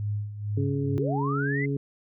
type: tone with tremolo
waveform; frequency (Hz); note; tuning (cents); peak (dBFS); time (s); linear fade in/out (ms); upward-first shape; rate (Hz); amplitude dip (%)
sine; 103.83; G#2; 0; -25; 0-0.98; 0; sine; 2.2; 70
type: harmonic tone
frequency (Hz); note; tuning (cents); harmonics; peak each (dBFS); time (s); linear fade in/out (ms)
139.9; C#3; +16; 1 / 2 / 3; -27 / -30 / -32; 0.57-1.77; 5
type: linear sweep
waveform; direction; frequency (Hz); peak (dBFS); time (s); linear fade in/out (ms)
sine; up; 311.1 to 2093; -29; 0.97-1.66; 10
effects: none